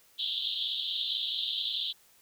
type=band-pass noise; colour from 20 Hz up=pink; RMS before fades=-33 dBFS; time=0.18-1.93 s; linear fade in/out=20 ms; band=3100 to 4000 Hz; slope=96 dB/octave; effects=white hiss -62 dBFS RMS until 2.21 s